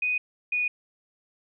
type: tone pair in turn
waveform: sine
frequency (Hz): 2489 / 2466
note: D#7 / D#7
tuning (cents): 0 / -16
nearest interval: unison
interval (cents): 16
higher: first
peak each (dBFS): -23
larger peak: neither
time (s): 0.02-0.18 / 0.52-0.68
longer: neither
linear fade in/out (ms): 5
effects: none